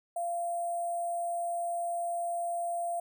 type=tone with sample-and-hold; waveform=sine; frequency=690 Hz; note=F5; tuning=21 cents flat; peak=-30 dBFS; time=0.16-3 s; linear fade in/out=5 ms; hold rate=8820 Hz; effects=none